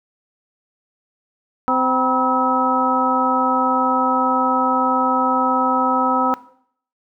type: harmonic tone with a mistuned harmonic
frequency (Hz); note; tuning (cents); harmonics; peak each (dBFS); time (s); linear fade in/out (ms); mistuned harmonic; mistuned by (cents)
258.1; C4; -23; 1 / 2 / 3 / 4 / 5; -22 / -25 / -22 / -20 / -19; 1.68-6.34; 0; 4; -110
effects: noise-tail reverb RT60 0.6 s tail -17 dB re dry